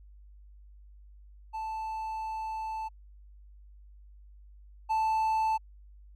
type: tone pair in turn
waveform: triangle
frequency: 880 / 880 Hz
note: A5 / A5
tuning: 0 / 0 cents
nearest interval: unison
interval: 0 cents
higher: neither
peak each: -31 / -23 dBFS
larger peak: second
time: 1.53-2.89 / 4.89-5.58 s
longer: first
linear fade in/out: 20 ms
effects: added 50 Hz sine -50 dBFS peak until 6.15 s